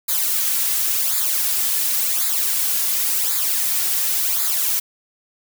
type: noise with flanger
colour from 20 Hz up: blue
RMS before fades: -20 dBFS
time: 0.08-4.8 s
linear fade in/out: 10 ms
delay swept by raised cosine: 0.34 to 3.34 ms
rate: 0.92 Hz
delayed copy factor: -0.7
effects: none